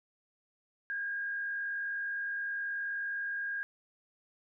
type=tone with frequency modulation; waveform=sine; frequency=1622 Hz; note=G#6; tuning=41 cents flat; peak=-33 dBFS; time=0.9-3.63 s; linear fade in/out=0 ms; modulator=59.1 Hz; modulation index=0.51; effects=none